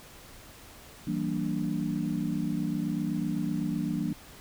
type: chord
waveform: sine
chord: E half-diminished seventh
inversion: none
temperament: equal with one note detuned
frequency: 164.81 / 192.63 / 233.1 / 293.7 Hz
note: E3 / G3 / Bb3 / D4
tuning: 0 / -30 / 0 / 0 cents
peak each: -33 dBFS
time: 1.07-4.13 s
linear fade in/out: 5 ms
effects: pink hiss -50 dBFS RMS until 4.4 s

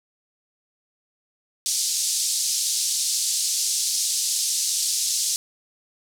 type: band-pass noise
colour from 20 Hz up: pink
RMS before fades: -24 dBFS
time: 1.66-5.36 s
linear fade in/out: 0 ms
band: 4600 to 9900 Hz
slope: 24 dB/octave
effects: none

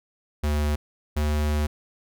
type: tone pair in turn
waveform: square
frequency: 74.4 / 74.92 Hz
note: D2 / D2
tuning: +23 / +35 cents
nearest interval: unison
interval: 12 cents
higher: second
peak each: -22 dBFS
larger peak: neither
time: 0.43-0.76 / 1.16-1.67 s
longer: second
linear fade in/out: 10 ms
effects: none

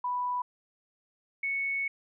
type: tone pair in turn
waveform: sine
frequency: 987.8 / 2213 Hz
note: B5 / C#7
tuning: 0 / -3 cents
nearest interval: octave + major second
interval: 1397 cents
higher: second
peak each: -28 dBFS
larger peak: neither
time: 0.04-0.42 / 1.43-1.88 s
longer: second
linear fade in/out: 5 ms
effects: none

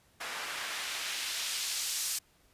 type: noise with band-pass filter sweep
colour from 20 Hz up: white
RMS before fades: -36 dBFS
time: 0.2-2.19 s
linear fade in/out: 10 ms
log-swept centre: 1200 to 6900 Hz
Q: 0.83
effects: pink hiss -66 dBFS RMS until 2.53 s + resampled to 32000 Hz

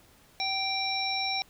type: harmonic tone with a mistuned harmonic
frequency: 784 Hz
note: G5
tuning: in tune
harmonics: 1 / 3 / 5 / 7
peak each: -33 / -33 / -33 / -33 dBFS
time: 0.4-1.42 s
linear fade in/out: 0 ms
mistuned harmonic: 1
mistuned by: -23 cents
effects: pink hiss -59 dBFS RMS until 1.49 s

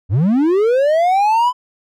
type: linear sweep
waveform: triangle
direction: up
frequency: 80.4 to 1014 Hz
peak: -9 dBFS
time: 0.09-1.53 s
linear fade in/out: 50 ms
effects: none

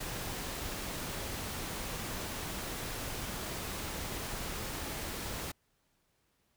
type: noise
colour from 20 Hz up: pink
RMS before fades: -39 dBFS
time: 0-5.52 s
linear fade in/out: 10 ms
effects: pink hiss -75 dBFS RMS until 6.56 s

